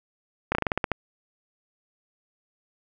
slowing click train, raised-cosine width 0.5 ms, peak -8 dBFS, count 9, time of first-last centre 0.52-0.917 s, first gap 30 ms, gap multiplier 1.14, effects none

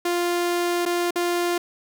sawtooth tone with dropouts, 349.2 Hz, F4, in tune, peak -17 dBFS, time 0.05-1.58 s, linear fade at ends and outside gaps 5 ms, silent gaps 0.854-0.86 / 1.108-1.157 s, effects none

